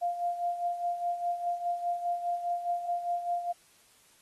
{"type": "tone with tremolo", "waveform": "sine", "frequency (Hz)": 698.5, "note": "F5", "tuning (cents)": 0, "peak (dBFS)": -26, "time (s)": [0.01, 3.53], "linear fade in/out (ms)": 20, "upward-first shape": "sine", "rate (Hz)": 4.9, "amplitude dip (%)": 65, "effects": ["white hiss -62 dBFS RMS until 4.21 s", "AAC 32 kbps"]}